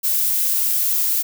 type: noise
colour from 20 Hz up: violet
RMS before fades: -19 dBFS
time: 0.03-1.23 s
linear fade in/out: 20 ms
effects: none